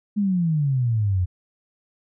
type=exponential sweep; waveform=sine; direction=down; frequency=212 to 87.31 Hz; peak=-18 dBFS; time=0.16-1.26 s; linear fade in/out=20 ms; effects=none